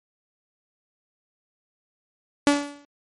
sawtooth tone with exponential decay, 287.5 Hz, D4, 37 cents flat, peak -9 dBFS, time 2.47-2.85 s, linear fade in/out 0 ms, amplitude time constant 82 ms, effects MP3 48 kbps

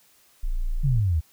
sine tone, 28.74 Hz, A#0, 24 cents flat, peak -22 dBFS, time 0.43-1.01 s, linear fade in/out 10 ms
sine exponential sweep, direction down, 147.7 to 73.42 Hz, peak -19 dBFS, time 0.83-1.21 s, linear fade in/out 20 ms
effects white hiss -59 dBFS RMS until 1.32 s

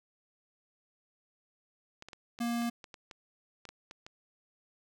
clicks, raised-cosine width 0.2 ms, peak -29 dBFS, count 12, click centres 2.024 / 2.086 / 2.132 / 2.389 / 2.62 / 2.842 / 2.942 / 3.112 / 3.653 / 3.69 / 3.911 / 4.065 s
square tone, 235.7 Hz, A#3, 19 cents sharp, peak -31 dBFS, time 2.4-2.7 s, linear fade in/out 10 ms
effects none

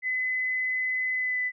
sine tone with pitch glide, 2021 to 2000 Hz, B6 to B6, +39 to +21 cents, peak -25 dBFS, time 0.02-1.52 s, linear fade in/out 50 ms, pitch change -18 cents, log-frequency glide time 1.14-1.4 s, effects none

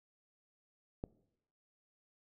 click, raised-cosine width 2 ms, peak -25 dBFS, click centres 1.039 s, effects noise-tail reverb RT60 0.8 s tail -21 dB re dry

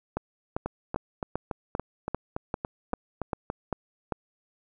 two click trains, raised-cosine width 1 ms, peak -14 / -16 dBFS, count 11 / 11, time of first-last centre 0.17-4.123 / 0.66-3.501 s, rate 2.53 / 3.52 Hz, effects none

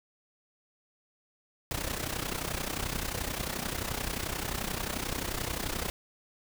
pink noise with amplitude modulation, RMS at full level -31 dBFS, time 1.71-5.9 s, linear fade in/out 0 ms, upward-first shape sine, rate 31.4 Hz, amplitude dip 75%, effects none

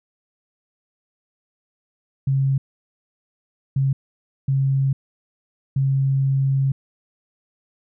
sine tone bursts at uneven times, 135.7 Hz, C#3, 36 cents flat, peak -16 dBFS, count 4, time 2.27-2.58 / 3.76-3.93 / 4.48-4.93 / 5.76-6.72 s, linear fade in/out 5 ms, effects none

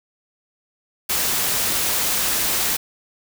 white noise, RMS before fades -21 dBFS, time 1.09-2.77 s, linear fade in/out 10 ms, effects none

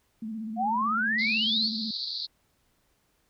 sine tone with vibrato, 220 Hz, A3, in tune, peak -32 dBFS, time 0.22-1.91 s, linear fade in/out 5 ms, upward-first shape square, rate 16 Hz, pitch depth 47 cents each way
sine exponential sweep, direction up, 692 to 4788 Hz, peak -24 dBFS, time 0.56-1.71 s, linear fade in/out 50 ms
pink band-pass noise, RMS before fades -34 dBFS, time 1.18-2.27 s, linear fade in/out 20 ms, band 3900 to 4700 Hz, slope 96 dB/octave
effects pink hiss -70 dBFS RMS until 3.29 s

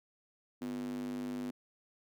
square tone with high-pass filter, 49.96 Hz, G1, 34 cents sharp, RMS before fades -39 dBFS, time 0.61-1.51 s, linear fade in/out 10 ms, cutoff 260 Hz, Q 5.8, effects none

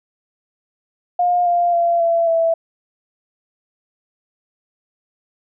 sine tone with pitch steps, 710 / 697.4 / 685 / 672.9 / 660.9 Hz, F5 / F5 / F5 / E5 / E5, +28 / -3 / -34 / +35 / +4 cents, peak -13 dBFS, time 1.19-2.54 s, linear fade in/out 5 ms, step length 270 ms, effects none

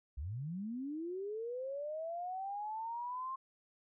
sine linear sweep, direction up, 59.8 to 1068 Hz, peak -38 dBFS, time 0.17-3.36 s, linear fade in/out 10 ms, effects none

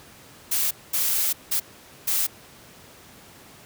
blue noise bursts at uneven times, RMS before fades -23 dBFS, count 4, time 0.51-0.71 / 0.93-1.33 / 1.51-1.6 / 2.07-2.27 s, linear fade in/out 10 ms, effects pink hiss -48 dBFS RMS until 3.65 s + high-pass 80 Hz 12 dB/octave

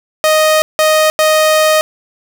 sawtooth tone bursts at uneven times, 622.3 Hz, D#5, in tune, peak -4 dBFS, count 3, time 0.24-0.62 / 0.79-1.1 / 1.19-1.81 s, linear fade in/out 0 ms, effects none

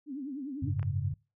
sine tone with vibrato, 277.2 Hz, C#4, in tune, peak -35 dBFS, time 0.06-0.73 s, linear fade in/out 50 ms, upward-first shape triangle, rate 10 Hz, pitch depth 180 cents each way
sine chord, F# suspended second, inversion none, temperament equal, 92.5 / 103.83 / 138.59 Hz, F#2 / G#2 / C#3, 0 / 0 / 0 cents, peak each -33 dBFS, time 0.62-1.14 s, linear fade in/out 10 ms
clicks, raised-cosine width 0.5 ms, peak -34 / -29 dBFS, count 2, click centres 0.795 / 0.829 s
effects noise-tail reverb RT60 0.3 s tail -24 dB re dry

